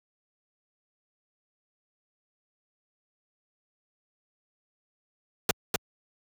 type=noise with echo; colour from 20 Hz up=pink; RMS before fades=-23 dBFS; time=5.49-5.51 s; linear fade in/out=2 ms; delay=250 ms; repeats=1; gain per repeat=-3 dB; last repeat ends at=5.76 s; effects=high-pass 60 Hz 12 dB/octave